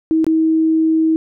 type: tone with dropouts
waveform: sine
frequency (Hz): 320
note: D#4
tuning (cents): +49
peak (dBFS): -11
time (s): 0.11-1.16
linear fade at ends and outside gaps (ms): 0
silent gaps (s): 0.244-0.266
effects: none